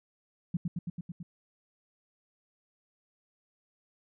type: tone with echo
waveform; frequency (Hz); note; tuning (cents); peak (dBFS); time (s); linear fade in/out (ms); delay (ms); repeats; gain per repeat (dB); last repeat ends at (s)
sine; 172.7; F3; -19; -26; 0.54-0.57; 5; 110; 6; -2; 1.23
effects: none